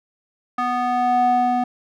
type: tone with band-pass filter sweep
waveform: square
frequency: 246.9 Hz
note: B3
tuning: in tune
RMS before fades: -19 dBFS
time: 0.58-1.64 s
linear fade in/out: 5 ms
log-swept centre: 1100 to 590 Hz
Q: 3.6
effects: none